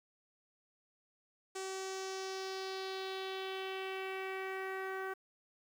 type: tone with low-pass filter sweep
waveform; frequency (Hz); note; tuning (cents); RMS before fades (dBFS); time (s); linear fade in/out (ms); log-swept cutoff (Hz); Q
sawtooth; 381.5; G4; -47; -41; 1.55-5.14; 10; 7800 to 1600; 2.8
effects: 10-bit